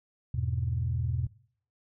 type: chord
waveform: sine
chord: E major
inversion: none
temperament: equal with one note detuned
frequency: 82.41 / 102.46 / 123.47 Hz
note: E2 / G#2 / B2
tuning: 0 / -23 / 0 cents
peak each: -31 / -33 / -30 dBFS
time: 0.34-1.27 s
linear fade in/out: 5 ms
effects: noise-tail reverb RT60 0.6 s tail -23 dB re dry + tanh soft clip ceiling -18 dBFS